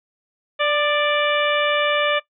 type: harmonic tone with a mistuned harmonic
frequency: 587.3 Hz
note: D5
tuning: in tune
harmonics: 1 / 2 / 3 / 4 / 5 / 6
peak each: -20 / -23 / -25 / -26 / -27 / -28 dBFS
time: 0.59-2.2 s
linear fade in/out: 20 ms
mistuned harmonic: 2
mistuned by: +26 cents
effects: noise-tail reverb RT60 0.1 s tail -18 dB re dry